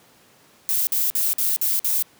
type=noise bursts; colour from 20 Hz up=violet; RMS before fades=-21 dBFS; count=6; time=0.69-2.025 s; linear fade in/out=0 ms; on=180 ms; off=51 ms; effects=pink hiss -54 dBFS RMS until 2.19 s + high-pass 150 Hz 12 dB/octave